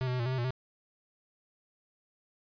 square tone with pitch steps, 129.7 / 125.7 / 126.7 / 118.1 / 129 / 130.7 / 119.8 / 129.2 Hz, C3 / B2 / B2 / A#2 / C3 / C3 / A#2 / C3, -15 / +31 / +45 / +23 / -24 / -1 / +48 / -21 cents, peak -30 dBFS, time 0.01-0.506 s, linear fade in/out 0 ms, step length 62 ms, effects resampled to 11025 Hz

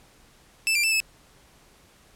sawtooth tone with pitch steps, 2641 / 2371 / 2646 / 2604 Hz, E7 / D7 / E7 / E7, +3 / +16 / +6 / -22 cents, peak -17 dBFS, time 0.67-1.002 s, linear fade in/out 0 ms, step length 83 ms, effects pink hiss -56 dBFS RMS until 2.15 s + low-pass 12000 Hz 12 dB/octave

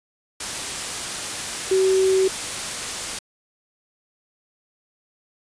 sine tone in noise, 380 Hz, F#4, 46 cents sharp, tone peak -15 dBFS, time 1.71-2.28 s, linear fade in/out 5 ms, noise white, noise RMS -28 dBFS, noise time 0.4-3.19 s, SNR +10 dB, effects resampled to 22050 Hz

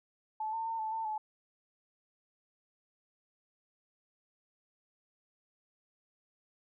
sine tone with pitch steps, 868 / 899 / 906 / 874 / 895 / 861 Hz, A5 / A5 / A#5 / A5 / A5 / A5, -24 / +37 / -50 / -12 / +29 / -38 cents, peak -33 dBFS, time 0.4-1.18 s, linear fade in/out 5 ms, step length 130 ms, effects none

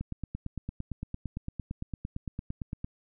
click train, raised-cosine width 5 ms, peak -22 dBFS, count 26, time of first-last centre 0.01-2.844 s, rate 8.82 Hz, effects none

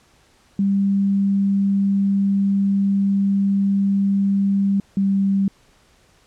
sine tone pair in turn, 197.6 / 196.01 Hz, G3 / G3, +14 / 0 cents, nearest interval unison, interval 14 cents, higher first, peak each -15 dBFS, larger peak neither, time 0.59-4.8 / 4.97-5.48 s, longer first, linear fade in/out 2 ms, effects pink hiss -56 dBFS RMS until 6.26 s + low-pass 9000 Hz 12 dB/octave

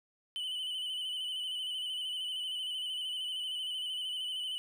triangle tone with vibrato, 3008 Hz, F#7, 28 cents sharp, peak -33 dBFS, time 0.36-4.58 s, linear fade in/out 0 ms, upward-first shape square, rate 13 Hz, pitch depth 33 cents each way, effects none

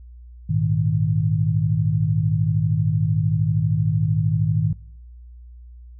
sine chord, Ab suspended second, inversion none, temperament just, 103.83 / 116.8 / 155.74 Hz, Ab2 / Bb2 / Eb3, 0 / +4 / +2 cents, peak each -22 / -24 / -20 dBFS, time 0.49-4.73 s, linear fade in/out 10 ms, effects noise-tail reverb RT60 0.7 s tail -23 dB re dry + added 60 Hz sine -39 dBFS peak until 5.99 s

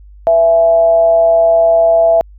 sine tone with frequency modulation, 665 Hz, E5, 15 cents sharp, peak -6 dBFS, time 0.27-2.21 s, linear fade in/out 0 ms, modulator 172 Hz, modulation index 0.3, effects added 50 Hz sine -35 dBFS peak until 2.38 s

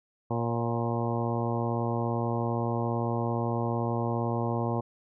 harmonic tone with a mistuned harmonic, 117.6 Hz, A#2, 16 cents sharp, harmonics 1 / 2 / 3 / 4 / 5 / 6 / 7 / 8 / 9, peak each -30 / -33 / -35 / -36 / -37 / -38 / -38 / -39 / -40 dBFS, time 0.3-4.81 s, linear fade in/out 10 ms, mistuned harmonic 5, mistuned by -34 cents, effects none

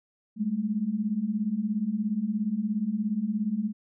sine beating tone pair, 200 / 217 Hz, G3 / A3, +35 / -24 cents, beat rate 17 Hz, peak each -30 / -27 dBFS, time 0.36-3.73 s, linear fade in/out 50 ms, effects none

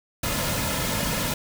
pink noise with comb filter, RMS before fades -26 dBFS, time 0.23-1.34 s, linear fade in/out 5 ms, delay 2.6 ms, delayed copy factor -0.55, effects none

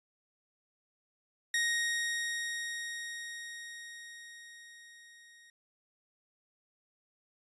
sawtooth tone with level ramp, 1872 Hz, A#6, 7 cents sharp, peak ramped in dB -24 to -53 dBFS, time 1.54-5.5 s, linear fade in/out 2 ms, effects resampled to 24000 Hz

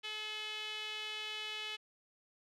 sawtooth tone with band-pass filter, 428.5 Hz, A4, 46 cents flat, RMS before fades -42 dBFS, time 0.03-1.77 s, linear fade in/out 20 ms, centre 3000 Hz, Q 3.7, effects none

